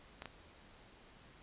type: clicks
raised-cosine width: 0.3 ms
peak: -28 dBFS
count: 2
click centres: 0.221 / 0.257 s
effects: pink hiss -60 dBFS RMS until 1.42 s + resampled to 8000 Hz